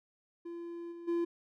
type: tone with level steps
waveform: triangle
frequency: 341.3 Hz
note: F4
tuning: 40 cents flat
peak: -38 / -42 / -27 dBFS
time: 0.45-1.25 s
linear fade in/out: 10 ms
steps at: 0.91 / 1.07 s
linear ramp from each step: 20 ms
effects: none